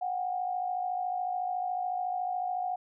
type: tone pair together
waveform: sine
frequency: 730.1 / 784 Hz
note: F#5 / G5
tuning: -23 / 0 cents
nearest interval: minor second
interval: 123 cents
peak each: -30 / -37 dBFS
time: 0.01-2.76 s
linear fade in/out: 10 ms
effects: none